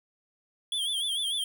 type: tone with vibrato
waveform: square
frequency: 3322 Hz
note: G#7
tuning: in tune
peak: -28 dBFS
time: 0.72-1.44 s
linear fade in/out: 2 ms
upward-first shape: sine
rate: 6.7 Hz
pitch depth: 100 cents each way
effects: none